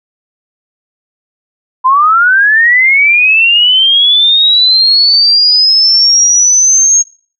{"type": "linear sweep", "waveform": "sine", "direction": "up", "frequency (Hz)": [1006, 6550], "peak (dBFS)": -4, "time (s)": [1.84, 7.03], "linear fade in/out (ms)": 20, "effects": ["noise-tail reverb RT60 0.4 s tail -24 dB re dry"]}